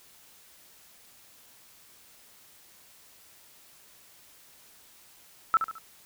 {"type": "tone with echo", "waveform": "sine", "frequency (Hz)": 1318.5, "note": "E6", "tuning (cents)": 0, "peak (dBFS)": -17, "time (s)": [5.54, 5.57], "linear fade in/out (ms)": 0, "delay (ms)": 71, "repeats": 3, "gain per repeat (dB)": -8, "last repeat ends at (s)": 5.783, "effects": ["white hiss -56 dBFS RMS until 6.05 s"]}